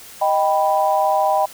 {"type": "chord", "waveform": "sine", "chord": "Eb augmented", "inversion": "none", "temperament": "equal", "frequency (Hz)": [622.3, 784, 987.8], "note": ["Eb5", "G5", "B5"], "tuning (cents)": [0, 0, 0], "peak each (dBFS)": [-19, -17, -21], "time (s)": [0.21, 1.46], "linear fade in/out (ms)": 10, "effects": ["white hiss -40 dBFS RMS until 1.53 s"]}